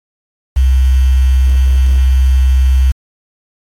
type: tone with quantisation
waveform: sine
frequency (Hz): 64.9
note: C2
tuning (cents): -13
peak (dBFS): -6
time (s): 0.56-2.92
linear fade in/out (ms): 10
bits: 5
effects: AAC 48 kbps